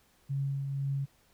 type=tone with tremolo; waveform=sine; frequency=138.2 Hz; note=C#3; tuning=5 cents flat; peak=-28 dBFS; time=0.29-1.06 s; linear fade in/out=20 ms; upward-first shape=triangle; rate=2 Hz; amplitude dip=40%; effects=pink hiss -66 dBFS RMS until 1.33 s